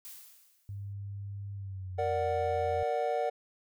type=noise with exponential decay; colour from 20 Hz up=blue; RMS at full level=-44 dBFS; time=0.05-0.93 s; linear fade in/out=0 ms; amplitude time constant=190 ms
type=tone with pitch glide; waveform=sine; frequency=100 to 87.06 Hz; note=G2 to F2; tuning=+35 to -5 cents; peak=-37 dBFS; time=0.69-2.83 s; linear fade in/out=0 ms; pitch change=-240 cents; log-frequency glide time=1.54-2.2 s
type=chord; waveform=triangle; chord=Bb augmented; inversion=none; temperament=equal; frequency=466.2 / 587.3 / 740 Hz; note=Bb4 / D5 / F#5; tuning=0 / 0 / 0 cents; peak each=-31 / -31 / -30 dBFS; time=1.98-3.3 s; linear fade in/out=10 ms
effects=none